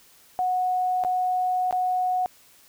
sine tone with dropouts, 734 Hz, F#5, 14 cents flat, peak -21 dBFS, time 0.39-2.26 s, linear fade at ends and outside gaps 0 ms, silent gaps 1.038-1.048 / 1.71-1.726 s, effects white hiss -55 dBFS RMS until 2.68 s

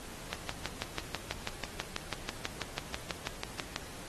click train, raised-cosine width 0.2 ms, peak -15 dBFS, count 22, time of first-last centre 0.33-3.761 s, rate 6.12 Hz, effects pink hiss -47 dBFS RMS until 4.08 s + AAC 32 kbps

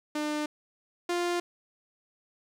sawtooth tone pair in turn, 300.3 / 349.7 Hz, D4 / F4, +39 / +2 cents, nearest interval minor third, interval 263 cents, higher second, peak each -25 / -23 dBFS, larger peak second, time 0.15-0.46 / 1.09-1.4 s, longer neither, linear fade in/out 5 ms, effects low-pass 9000 Hz 12 dB/octave + 10-bit

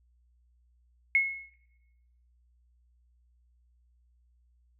sine tone with exponential decay, 2177 Hz, C#7, 32 cents flat, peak -18 dBFS, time 1.15-1.54 s, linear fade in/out 1 ms, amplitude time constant 84 ms, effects noise-tail reverb RT60 1.0 s tail -19 dB re dry + added 60 Hz sine -63 dBFS peak until 4.79 s

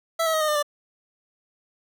25% pulse tone with pitch steps, 659.3 / 644.2 / 629.5 / 615.1 / 601.1 / 587.4 Hz, E5 / E5 / D#5 / D#5 / D5 / D5, 0 / -40 / +20 / -20 / +40 / 0 cents, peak -17 dBFS, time 0.19-0.628 s, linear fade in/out 10 ms, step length 73 ms, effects none

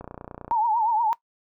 click train, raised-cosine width 1 ms, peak -23 dBFS, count 16, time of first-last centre 0.01-0.513 s, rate 29.8 Hz
sine tone with vibrato, 900 Hz, A5, 39 cents sharp, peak -19 dBFS, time 0.51-1.13 s, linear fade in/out 0 ms, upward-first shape triangle, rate 8.4 Hz, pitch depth 130 cents each way
effects noise-tail reverb RT60 0.1 s tail -19 dB re dry

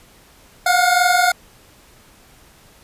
25% pulse tone pair together, 706.6 / 729 Hz, F5 / F#5, +20 / -26 cents, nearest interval minor second, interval 54 cents, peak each -12 dBFS, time 0.66-1.32 s, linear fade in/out 5 ms, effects pink hiss -49 dBFS RMS until 2.83 s + resampled to 32000 Hz

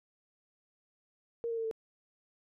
sine tone with pitch steps, 466.2 / 459 / 451.9 / 444.9 Hz, A#4 / A#4 / A4 / A4, 0 / -27 / +46 / +19 cents, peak -32 dBFS, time 1.44-1.712 s, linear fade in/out 0 ms, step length 68 ms, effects none

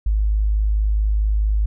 sine tone, 52.3 Hz, G#1, 13 cents sharp, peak -15 dBFS, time 0.06-1.66 s, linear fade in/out 5 ms, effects none

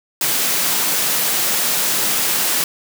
white high-pass noise, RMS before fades -18 dBFS, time 0.21-2.64 s, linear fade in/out 2 ms, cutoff 130 Hz, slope 48 dB/octave, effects none

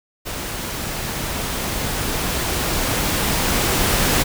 pink noise with level ramp, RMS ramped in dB -28 to -17 dBFS, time 0.25-4.24 s, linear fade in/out 20 ms, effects none

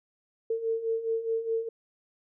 sine beating tone pair, 449 / 453.8 Hz, A4 / A#4, +35 / -47 cents, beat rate 4.8 Hz, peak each -33 / -28 dBFS, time 0.5-1.69 s, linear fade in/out 5 ms, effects none

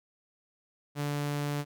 sawtooth tone, 145.3 Hz, D3, 18 cents flat, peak -26 dBFS, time 0.95-1.65 s, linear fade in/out 50 ms, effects none

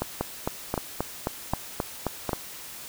two click trains, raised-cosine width 1 ms, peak -11 / -12 dBFS, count 9 / 4, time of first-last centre 0.21-2.332 / 0.02-2.293 s, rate 3.77 / 1.32 Hz, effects white hiss -41 dBFS RMS until 2.88 s

